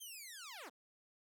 10% pulse linear sweep, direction down, 3224 to 201.5 Hz, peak -40 dBFS, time 0-0.7 s, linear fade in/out 20 ms, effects none

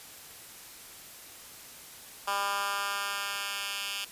10% pulse tone with high-pass filter sweep, 200 Hz, G3, 35 cents sharp, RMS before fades -33 dBFS, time 2.27-4.05 s, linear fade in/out 10 ms, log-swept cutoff 1000 to 2600 Hz, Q 1.6, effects white hiss -48 dBFS RMS until 4.11 s + resampled to 32000 Hz

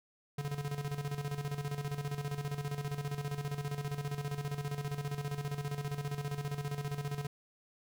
square tone with tremolo, 143.5 Hz, D3, 40 cents flat, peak -34 dBFS, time 0.38-7.27 s, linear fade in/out 5 ms, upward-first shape square, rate 15 Hz, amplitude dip 65%, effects none

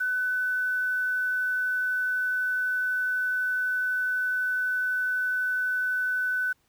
sine tone with quantisation, 1502 Hz, F#6, 26 cents sharp, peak -24 dBFS, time 0-6.53 s, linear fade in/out 10 ms, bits 8, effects pink hiss -69 dBFS RMS until 6.68 s

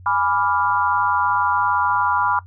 sine chord, G# diminished seventh, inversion none, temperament equal, 830.6 / 987.8 / 1174.7 / 1396.9 Hz, G#5 / B5 / D6 / F6, 0 / 0 / 0 / 0 cents, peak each -24 / -20 / -23 / -23 dBFS, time 0.06-2.39 s, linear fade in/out 2 ms, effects noise-tail reverb RT60 0.1 s tail -18 dB re dry + added 91 Hz sine -39 dBFS peak until 2.46 s

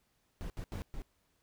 brown noise bursts at uneven times, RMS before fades -40 dBFS, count 4, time 0.41-0.5 / 0.57-0.64 / 0.72-0.82 / 0.94-1.02 s, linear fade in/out 0 ms, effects pink hiss -75 dBFS RMS until 1.42 s

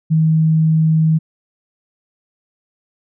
sine tone, 158.9 Hz, D#3, 37 cents sharp, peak -10 dBFS, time 0.1-1.19 s, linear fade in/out 20 ms, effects none

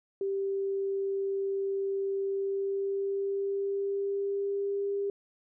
sine tone with pitch glide, 392 to 400.2 Hz, G4 to G4, 0 to +36 cents, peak -28 dBFS, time 0.21-5.1 s, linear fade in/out 2 ms, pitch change +36 cents, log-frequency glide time 2.24-4.94 s, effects none

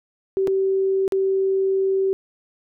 sine tone with dropouts, 385.2 Hz, G4, 30 cents flat, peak -17 dBFS, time 0.37-2.13 s, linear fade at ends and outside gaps 0 ms, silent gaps 0.473-0.479 / 1.079-1.122 s, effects none

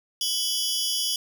sawtooth tone cluster, 3017 / 3353 / 4921 / 5550 Hz, F#7 / G#7 / D#8 / F8, +33 / +16 / -20 / -12 cents, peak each -27 dBFS, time 0.21-1.16 s, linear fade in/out 2 ms, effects none

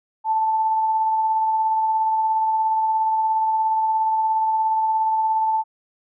sine tone with tremolo, 880 Hz, A5, in tune, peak -16 dBFS, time 0.24-5.64 s, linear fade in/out 50 ms, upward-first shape sine, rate 17 Hz, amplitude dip 25%, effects none

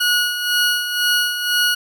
20% pulse tone with tremolo, 1454 Hz, F#6, 31 cents flat, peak -9 dBFS, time 0-1.75 s, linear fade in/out 10 ms, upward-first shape sine, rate 2 Hz, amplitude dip 60%, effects none

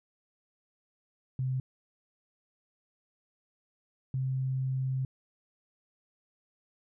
sine tone pair in turn, 130 / 131.43 Hz, C3 / C3, -11 / +8 cents, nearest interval unison, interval 19 cents, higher second, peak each -28 dBFS, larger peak neither, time 1.39-1.6 / 4.14-5.05 s, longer second, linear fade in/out 2 ms, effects none

